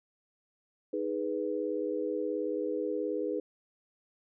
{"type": "chord", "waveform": "sine", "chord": "G# minor", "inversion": "second", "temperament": "equal", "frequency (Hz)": [311.1, 415.3, 493.9], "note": ["D#4", "G#4", "B4"], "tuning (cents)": [0, 0, 0], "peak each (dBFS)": [-35, -34, -34], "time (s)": [0.93, 3.4], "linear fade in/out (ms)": 5, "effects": []}